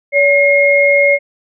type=tone pair together; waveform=sine; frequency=568 / 2147 Hz; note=C#5 / C7; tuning=+42 / +44 cents; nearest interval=octave + major seventh; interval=2302 cents; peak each=-10 dBFS; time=0.12-1.19 s; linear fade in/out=50 ms; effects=none